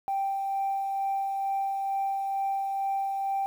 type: tone with tremolo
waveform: sine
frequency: 784 Hz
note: G5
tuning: in tune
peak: -24 dBFS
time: 0.08-3.46 s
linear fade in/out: 0 ms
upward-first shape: sine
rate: 2.2 Hz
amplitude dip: 30%
effects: tanh soft clip ceiling -22 dBFS + 9-bit